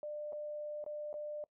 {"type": "tone with dropouts", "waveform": "sine", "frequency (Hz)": 597, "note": "D5", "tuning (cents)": 28, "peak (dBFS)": -39, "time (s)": [0.03, 1.44], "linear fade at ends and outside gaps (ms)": 1, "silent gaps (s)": [[0.324, 0.33], [0.841, 0.863], [1.129, 1.14]], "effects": ["noise-tail reverb RT60 0.1 s tail -22 dB re dry"]}